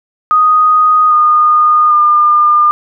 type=tone with pitch steps; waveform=sine; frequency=1244 / 1224 / 1204.4 Hz; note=D#6 / D#6 / D6; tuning=-1 / -29 / +43 cents; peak=-5 dBFS; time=0.31-2.71 s; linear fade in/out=0 ms; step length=800 ms; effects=none